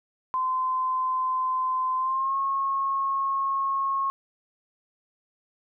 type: tone with pitch glide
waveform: sine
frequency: 1031 to 1089.2 Hz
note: C6 to C#6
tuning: -26 to -31 cents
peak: -23 dBFS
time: 0.34-4.1 s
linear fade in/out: 0 ms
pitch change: +95 cents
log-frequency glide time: 1.97-2.37 s
effects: none